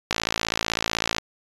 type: click train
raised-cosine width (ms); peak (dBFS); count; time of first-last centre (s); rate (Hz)
0.2; -4; 61; 0.11-1.183; 55.9
effects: resampled to 24000 Hz